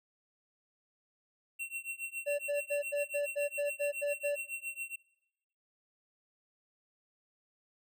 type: tone with tremolo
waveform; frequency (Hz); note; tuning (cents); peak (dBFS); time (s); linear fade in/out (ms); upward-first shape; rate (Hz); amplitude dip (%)
square; 2723; F7; -44; -35; 1.59-4.96; 10; triangle; 7.2; 100
type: tone bursts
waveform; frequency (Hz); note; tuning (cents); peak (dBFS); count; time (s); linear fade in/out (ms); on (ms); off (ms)
triangle; 578; D5; -28; -28; 10; 2.26-4.361; 20; 130; 89
effects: noise-tail reverb RT60 0.9 s tail -22 dB re dry